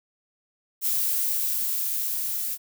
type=noise with level ramp; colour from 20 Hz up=violet; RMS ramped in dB=-24 to -29 dBFS; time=0.81-2.58 s; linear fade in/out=50 ms; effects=none